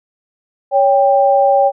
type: tone pair together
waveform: sine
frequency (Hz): 558.7 / 791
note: C#5 / G5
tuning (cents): +13 / +15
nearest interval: tritone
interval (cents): 602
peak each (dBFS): -11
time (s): 0.71-1.72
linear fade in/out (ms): 50
effects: none